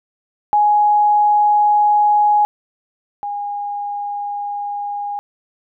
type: tone pair in turn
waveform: sine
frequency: 834 / 817.8 Hz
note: G#5 / G#5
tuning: +7 / -27 cents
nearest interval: unison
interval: 34 cents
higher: first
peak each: -10 / -21 dBFS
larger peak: first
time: 0.53-2.45 / 3.23-5.19 s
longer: second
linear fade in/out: 0 ms
effects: none